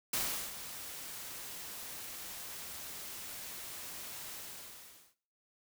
white noise with ADSR envelope, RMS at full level -33 dBFS, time 0.13-5.15 s, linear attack 4 ms, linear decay 370 ms, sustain -12 dB, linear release 820 ms, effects noise-tail reverb RT60 0.5 s tail -18 dB re dry

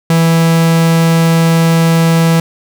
45% pulse tone, 164.81 Hz, E3, in tune, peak -7 dBFS, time 0.1-2.4 s, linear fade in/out 2 ms, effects none

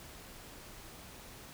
silence, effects pink hiss -51 dBFS RMS until 1.53 s

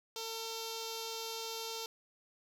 5% pulse tone with notch filter, 451.6 Hz, A4, 45 cents sharp, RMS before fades -41 dBFS, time 0.16-1.86 s, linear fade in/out 2 ms, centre 1900 Hz, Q 0.69, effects low-pass 12000 Hz 12 dB/octave + 11-bit

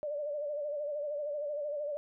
sine tone with vibrato, 587.3 Hz, D5, in tune, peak -33 dBFS, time 0.03-1.97 s, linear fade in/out 0 ms, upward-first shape sine, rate 13 Hz, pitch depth 61 cents each way, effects none

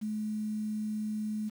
sine tone with quantisation, 213.9 Hz, A3, 49 cents flat, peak -31 dBFS, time 0.01-1.5 s, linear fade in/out 20 ms, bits 9, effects none

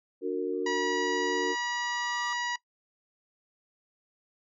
sine chord, D augmented, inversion none, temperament just, 293.7 / 367.1 / 458.9 Hz, D4 / F#4 / A#4, 0 / -14 / -27 cents, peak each -34 / -31 / -31 dBFS, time 0.21-1.56 s, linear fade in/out 50 ms
triangle tone with exponential growth, 1184 Hz, D6, 14 cents sharp, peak -33 dBFS, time 0.53-2.33 s, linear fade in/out 1 ms, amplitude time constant 390 ms
harmonic tone, 965 Hz, B5, 40 cents flat, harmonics 1 / 2 / 3 / 4 / 5 / 6 / 7, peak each -33 / -33 / -41 / -44 / -42 / -45 / -45 dBFS, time 0.66-2.56 s, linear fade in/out 5 ms
effects noise-tail reverb RT60 0.1 s tail -20 dB re dry

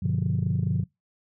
sine chord, G dominant seventh, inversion none, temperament just, 98 / 122.5 / 147 / 176.4 Hz, G2 / B2 / D3 / F3, 0 / -14 / +2 / +18 cents, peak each -27 dBFS, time 0.02-0.84 s, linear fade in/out 10 ms, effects noise-tail reverb RT60 0.2 s tail -25 dB re dry + tanh soft clip ceiling -16 dBFS

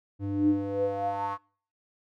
square tone with band-pass filter sweep, 99.5 Hz, G2, 26 cents sharp, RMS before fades -28 dBFS, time 0.19-1.38 s, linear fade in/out 50 ms, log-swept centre 200 to 1100 Hz, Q 8.3, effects noise-tail reverb RT60 0.5 s tail -25 dB re dry

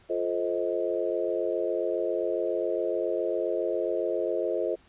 sine chord, F dominant seventh, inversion none, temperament just, 349.2 / 436.5 / 523.8 / 628.6 Hz, F4 / A4 / C5 / Eb5, 0 / -14 / +2 / +18 cents, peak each -31 dBFS, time 0.09-4.76 s, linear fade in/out 20 ms, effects pink hiss -60 dBFS RMS until 4.88 s + resampled to 8000 Hz

